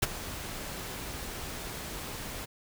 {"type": "noise with ADSR envelope", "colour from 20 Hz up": "pink", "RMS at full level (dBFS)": -23, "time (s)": [0.02, 2.46], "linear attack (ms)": 12, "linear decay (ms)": 23, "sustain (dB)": -16, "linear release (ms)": 20, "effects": []}